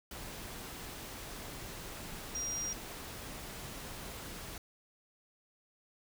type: tone in noise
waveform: sine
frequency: 5700 Hz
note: F8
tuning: 34 cents sharp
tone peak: -35 dBFS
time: 2.35-2.73 s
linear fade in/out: 2 ms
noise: pink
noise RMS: -45 dBFS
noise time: 0.11-4.58 s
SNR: +7 dB
effects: none